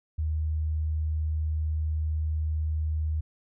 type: tone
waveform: sine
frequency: 77.78 Hz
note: D#2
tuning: in tune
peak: -25 dBFS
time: 0.18-3.21 s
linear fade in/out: 10 ms
effects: none